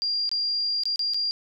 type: tone with dropouts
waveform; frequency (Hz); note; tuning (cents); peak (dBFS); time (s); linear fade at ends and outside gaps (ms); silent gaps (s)
sine; 4783; D8; +31; -23; 0.02-1.31; 0; 0.292-0.315 / 0.835-0.855 / 0.959-0.993 / 1.136-1.144
effects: none